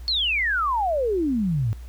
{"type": "exponential sweep", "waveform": "sine", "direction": "down", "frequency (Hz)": [4435, 102.3], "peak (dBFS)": -20, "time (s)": [0.08, 1.73], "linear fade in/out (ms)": 0, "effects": ["added 60 Hz sine -35 dBFS peak until 1.88 s", "pink hiss -54 dBFS RMS until 1.88 s"]}